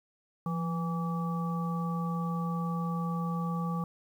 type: harmonic tone with a mistuned harmonic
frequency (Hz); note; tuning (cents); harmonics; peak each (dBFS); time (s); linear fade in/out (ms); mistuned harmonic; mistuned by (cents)
164.5; E3; -3; 1 / 3 / 5 / 7; -30 / -43 / -42 / -38; 0.46-3.84; 2; 1; +69
effects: 10-bit